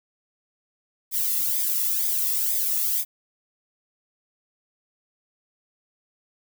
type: noise with flanger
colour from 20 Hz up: violet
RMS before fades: -24 dBFS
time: 1.11-3.05 s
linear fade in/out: 50 ms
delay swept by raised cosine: 0.7 to 1.32 ms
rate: 2.1 Hz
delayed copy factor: -0.7
effects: none